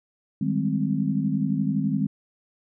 sine chord, Ab major seventh, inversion second, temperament equal, 155.56 / 196 / 207.7 / 261.6 Hz, Eb3 / G3 / Ab3 / C4, 0 / 0 / 0 / 0 cents, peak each -27 dBFS, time 0.41-2.07 s, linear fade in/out 5 ms, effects none

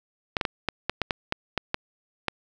clicks, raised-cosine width 0.3 ms, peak -8 dBFS, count 11, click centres 0.368 / 0.412 / 0.452 / 0.687 / 0.896 / 1.017 / 1.108 / 1.324 / 1.577 / 1.744 / 2.283 s, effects none

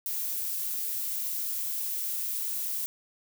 violet noise, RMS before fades -32 dBFS, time 0.06-2.86 s, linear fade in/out 0 ms, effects none

